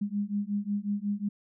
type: beating tone pair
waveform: sine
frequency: 201.5 / 207 Hz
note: G3 / G#3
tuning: +48 / -5 cents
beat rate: 5.5 Hz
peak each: -31 / -31 dBFS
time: 0.01-1.29 s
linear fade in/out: 10 ms
effects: none